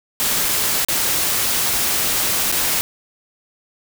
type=noise with dropouts; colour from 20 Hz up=white; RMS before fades=-19 dBFS; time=0.2-2.81 s; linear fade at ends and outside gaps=0 ms; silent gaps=0.486-0.489 / 0.848-0.885 / 2.517-2.524 s; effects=none